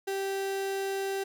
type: tone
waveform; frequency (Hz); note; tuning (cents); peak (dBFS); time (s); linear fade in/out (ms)
35% pulse; 390; G4; -9; -28; 0.07-1.24; 10
effects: none